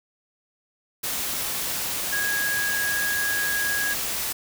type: tone in noise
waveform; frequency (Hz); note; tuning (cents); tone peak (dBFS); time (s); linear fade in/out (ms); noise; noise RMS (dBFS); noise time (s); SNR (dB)
sine; 1650; G#6; -12; -24; 2.12-3.94; 10; white; -28; 1.03-4.33; +1
effects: none